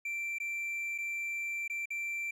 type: tone with dropouts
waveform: triangle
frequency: 2349 Hz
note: D7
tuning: in tune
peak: -32 dBFS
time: 0.05-2.31 s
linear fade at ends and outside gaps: 5 ms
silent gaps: 0.385-0.4 / 0.98-0.984 / 1.679-1.698 / 1.857-1.904 s
effects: none